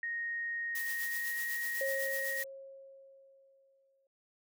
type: tone with pitch glide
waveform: sine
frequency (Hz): 1864.7 to 1883.1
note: A#6 to A#6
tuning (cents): 0 to +17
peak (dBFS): -34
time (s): 0.03-2.43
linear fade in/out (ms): 2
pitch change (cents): +17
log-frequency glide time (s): 0.88-1.39
type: noise with tremolo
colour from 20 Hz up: blue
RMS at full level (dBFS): -40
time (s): 0.75-2.44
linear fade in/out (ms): 2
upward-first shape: sine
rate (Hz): 8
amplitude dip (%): 50
type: tone with exponential decay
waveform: sine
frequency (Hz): 542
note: C#5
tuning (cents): -39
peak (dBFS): -32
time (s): 1.81-4.07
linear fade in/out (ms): 2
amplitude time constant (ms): 490
effects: none